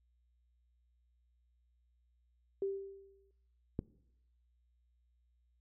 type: tone with exponential decay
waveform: sine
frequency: 392 Hz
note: G4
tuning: in tune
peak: -31 dBFS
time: 2.62-3.31 s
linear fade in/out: 2 ms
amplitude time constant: 150 ms
type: click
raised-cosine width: 3 ms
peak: -22 dBFS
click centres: 3.791 s
effects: noise-tail reverb RT60 0.8 s tail -21 dB re dry + added 60 Hz sine -70 dBFS peak until 5.6 s